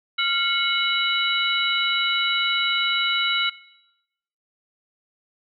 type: tone cluster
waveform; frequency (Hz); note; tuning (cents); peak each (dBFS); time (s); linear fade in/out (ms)
sine; 1386 / 2179 / 2960 / 3899; F6 / C#7 / F#7 / B7; -14 / -30 / 0 / -23; -25; 0.18-3.5; 10
effects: noise-tail reverb RT60 0.9 s tail -20 dB re dry